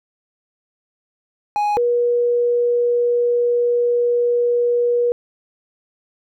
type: tone pair in turn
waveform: triangle / sine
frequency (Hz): 830.6 / 480.9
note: G#5 / B4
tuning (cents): 0 / -46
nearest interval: major sixth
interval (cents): 946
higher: first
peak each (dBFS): -14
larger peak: neither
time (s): 1.56-1.77 / 1.77-5.12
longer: second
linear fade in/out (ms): 0
effects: none